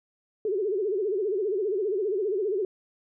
sine tone with vibrato, 401.6 Hz, G4, 42 cents sharp, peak -24 dBFS, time 0.45-2.65 s, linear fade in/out 2 ms, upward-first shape sine, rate 15 Hz, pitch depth 170 cents each way, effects none

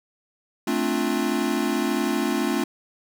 square chord, D minor seventh, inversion second, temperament equal, 220 / 261.6 / 293.7 / 349.2 Hz, A3 / C4 / D4 / F4, 0 / 0 / 0 / 0 cents, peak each -28 dBFS, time 0.67-2.64 s, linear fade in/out 5 ms, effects none

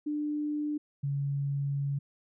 sine tone pair in turn, 297.8 / 140.54 Hz, D4 / C#3, +24 / +24 cents, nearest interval octave + minor second, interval 1300 cents, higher first, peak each -29 / -28 dBFS, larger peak second, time 0.06-0.78 / 1.03-1.99 s, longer second, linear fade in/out 10 ms, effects none

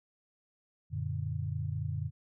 sine chord, Gb augmented, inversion none, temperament equal, 92.5 / 116.54 / 146.83 Hz, Gb2 / Bb2 / D3, 0 / 0 / 0 cents, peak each -36 / -37 / -36 dBFS, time 0.9-2.11 s, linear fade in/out 50 ms, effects none

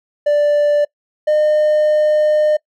triangle tone pair in turn, 587.3 / 607.3 Hz, D5 / D#5, 0 / -42 cents, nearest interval minor second, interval 58 cents, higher second, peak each -8 dBFS, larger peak neither, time 0.26-0.85 / 1.27-2.57 s, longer second, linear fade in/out 10 ms, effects noise-tail reverb RT60 0.1 s tail -25 dB re dry + tanh soft clip ceiling -4 dBFS

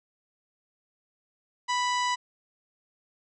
harmonic tone, 987.8 Hz, B5, in tune, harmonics 1 / 2 / 3 / 4 / 5 / 6 / 7 / 8, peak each -26 / -32 / -36 / -38 / -40 / -42 / -43 / -44 dBFS, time 1.68-2.16 s, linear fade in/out 20 ms, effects none

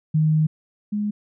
sine tone pair in turn, 155.56 / 208.2 Hz, D#3 / G#3, 0 / +5 cents, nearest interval perfect fourth, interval 505 cents, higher second, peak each -15 / -21 dBFS, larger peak first, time 0.14-0.47 / 0.92-1.11 s, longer first, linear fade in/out 10 ms, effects none

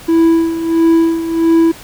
triangle tone with tremolo, 329.6 Hz, E4, in tune, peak -4 dBFS, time 0.08-1.72 s, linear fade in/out 10 ms, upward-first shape sine, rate 1.5 Hz, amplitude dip 70%, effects pink hiss -35 dBFS RMS until 1.83 s

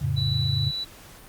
sine chord, F augmented, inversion none, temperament equal, 87.31 / 110 / 138.59 Hz, F2 / A2 / C#3, 0 / 0 / 0 cents, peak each -29 / -27 / -25 dBFS, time 0.01-0.71 s, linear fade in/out 10 ms
sine tone, 3951 Hz, B7, in tune, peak -27 dBFS, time 0.16-0.85 s, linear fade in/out 20 ms
effects pink hiss -47 dBFS RMS until 1.28 s + Opus 48 kbps

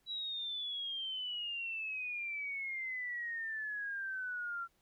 sine exponential sweep, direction down, 3923 to 1362 Hz, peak -37 dBFS, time 0.06-4.68 s, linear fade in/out 50 ms, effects pink hiss -75 dBFS RMS until 4.81 s

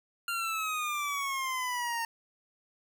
25% pulse exponential sweep, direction down, 1396.9 to 914 Hz, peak -27 dBFS, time 0.28-2.05 s, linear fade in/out 2 ms, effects 11-bit

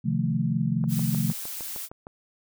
sine chord, F dominant seventh, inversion second, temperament equal, 130.81 / 155.56 / 174.61 / 220 Hz, C3 / Eb3 / F3 / A3, 0 / 0 / 0 / 0 cents, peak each -28 dBFS, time 0.04-1.33 s, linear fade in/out 20 ms
click train, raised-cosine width 1 ms, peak -26 dBFS, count 9, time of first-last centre 0.84-2.069 s, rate 6.51 Hz
blue noise, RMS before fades -35 dBFS, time 0.88-1.89 s, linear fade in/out 50 ms
effects none

